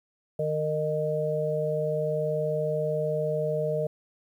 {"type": "harmonic tone", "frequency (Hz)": 153.4, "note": "D#3", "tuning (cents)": -24, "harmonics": [1, 3, 4], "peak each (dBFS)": [-31, -29, -28], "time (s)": [0.39, 3.87], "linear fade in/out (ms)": 5, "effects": ["10-bit"]}